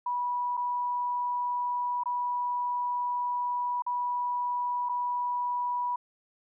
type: tone with dropouts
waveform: sine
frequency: 978 Hz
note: B5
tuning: 17 cents flat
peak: -27 dBFS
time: 0.06-5.96 s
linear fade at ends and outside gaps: 5 ms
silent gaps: 0.57-0.574 / 2.036-2.057 / 3.822-3.864 / 4.889-4.893 s
effects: none